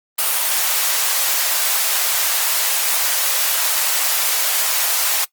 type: high-pass noise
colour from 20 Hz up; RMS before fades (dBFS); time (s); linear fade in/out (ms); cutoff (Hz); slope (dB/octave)
white; -18; 0.18-5.25; 10; 570; 24
effects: noise-tail reverb RT60 0.1 s tail -20 dB re dry + Opus 32 kbps